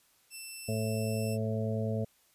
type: tone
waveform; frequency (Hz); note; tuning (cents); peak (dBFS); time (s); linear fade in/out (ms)
10% pulse; 2668; E7; +20; -33; 0.3-1.38; 50
type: harmonic tone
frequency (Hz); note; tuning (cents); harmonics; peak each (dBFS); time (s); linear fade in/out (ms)
110; A2; 0; 1 / 2 / 4 / 5 / 6; -32 / -35 / -38 / -39 / -40; 0.68-2.05; 10
effects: white hiss -67 dBFS RMS until 2.34 s + resampled to 32000 Hz